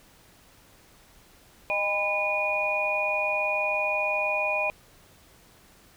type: tone cluster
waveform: sine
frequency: 615 / 805 / 995 / 2453 Hz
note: D#5 / G5 / B5 / D#7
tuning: -20 / +46 / +13 / -25 cents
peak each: -29 / -33 / -34 / -26 dBFS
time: 1.7-4.7 s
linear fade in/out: 0 ms
effects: pink hiss -56 dBFS RMS until 5.96 s